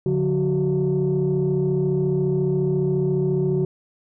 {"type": "tone cluster", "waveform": "sine", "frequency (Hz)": [144.5, 178.9, 373.6], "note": ["D3", "F3", "F#4"], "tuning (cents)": [-28, 42, 17], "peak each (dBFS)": [-21, -24, -20], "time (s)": [0.06, 3.65], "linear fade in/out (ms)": 2, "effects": ["tanh soft clip ceiling -13 dBFS"]}